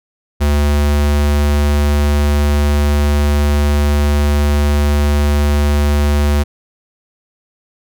square tone, 73 Hz, D2, 10 cents flat, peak -11 dBFS, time 0.4-6.44 s, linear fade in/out 20 ms, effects none

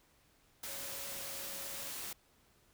sine tone in noise, 554.4 Hz, C#5, in tune, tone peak -54 dBFS, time 0.67-1.89 s, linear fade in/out 5 ms, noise white, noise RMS -43 dBFS, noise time 0.63-2.13 s, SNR -14 dB, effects pink hiss -69 dBFS RMS until 2.73 s

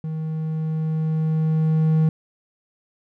triangle tone with level ramp, 158 Hz, D#3, 27 cents sharp, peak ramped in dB -23 to -12 dBFS, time 0.04-2.09 s, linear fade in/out 2 ms, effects none

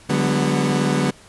30% pulse chord, G# half-diminished seventh, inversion second, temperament equal with one note detuned, 146.83 / 185 / 202.9 / 246.9 Hz, D3 / F#3 / G#3 / B3, 0 / 0 / -40 / 0 cents, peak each -19 / -21 / -21 / -20 dBFS, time 0.09-1.11 s, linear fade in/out 10 ms, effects pink hiss -47 dBFS RMS until 1.28 s + resampled to 24000 Hz

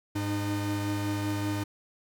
45% pulse tone pair together, 103.1 / 304.1 Hz, G#2 / D#4, -12 / -40 cents, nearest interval octave + perfect fifth, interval 1872 cents, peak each -31 / -31 dBFS, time 0.15-1.64 s, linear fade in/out 10 ms, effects none

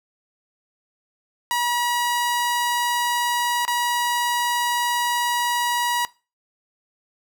sawtooth tone with dropouts, 963 Hz, B5, 44 cents flat, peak -16 dBFS, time 1.51-6.05 s, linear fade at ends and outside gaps 0 ms, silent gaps 3.651-3.679 s, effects noise-tail reverb RT60 0.3 s tail -20 dB re dry

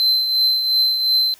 triangle tone with tremolo, 4083 Hz, C8, 43 cents flat, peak -11 dBFS, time 0-1.34 s, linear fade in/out 0 ms, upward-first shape triangle, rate 2.8 Hz, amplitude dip 55%, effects white hiss -49 dBFS RMS until 1.39 s

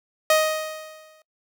sawtooth tone with exponential decay, 625 Hz, D#5, 8 cents sharp, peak -10 dBFS, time 0.3-1.22 s, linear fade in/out 2 ms, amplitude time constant 200 ms, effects noise-tail reverb RT60 0.1 s tail -22 dB re dry

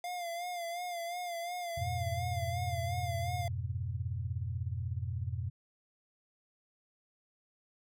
square tone with vibrato, 697 Hz, F5, 4 cents flat, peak -37 dBFS, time 0.04-3.48 s, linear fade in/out 2 ms, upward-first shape sine, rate 2.8 Hz, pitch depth 55 cents each way
sine chord, F diminished, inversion none, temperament equal, 87.31 / 103.83 / 123.47 Hz, F2 / Ab2 / Cb3, 0 / 0 / 0 cents, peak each -37 / -39 / -38 dBFS, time 1.77-5.5 s, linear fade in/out 10 ms
effects none

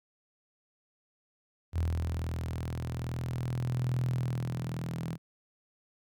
sawtooth tone with high-pass filter sweep, 41.2 Hz, E1, in tune, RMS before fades -33 dBFS, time 1.72-5.18 s, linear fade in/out 50 ms, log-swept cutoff 86 to 150 Hz, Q 8.8, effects none

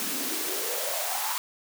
white noise with high-pass filter sweep, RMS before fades -30 dBFS, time 0-1.38 s, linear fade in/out 0 ms, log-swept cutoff 210 to 1000 Hz, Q 5.7, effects none

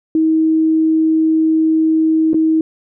sine tone with dropouts, 318.3 Hz, D#4, 39 cents sharp, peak -10 dBFS, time 0.15-2.61 s, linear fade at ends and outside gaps 2 ms, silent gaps 2.333-2.343 s, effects none

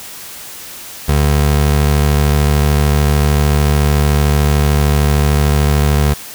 25% pulse tone, 73.42 Hz, D2, in tune, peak -6 dBFS, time 1.08-6.14 s, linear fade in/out 10 ms, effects white hiss -31 dBFS RMS until 6.34 s

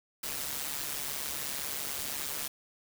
white noise with amplitude modulation, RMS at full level -33 dBFS, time 0.23-2.48 s, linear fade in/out 5 ms, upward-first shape sine, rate 142 Hz, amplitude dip 70%, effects none

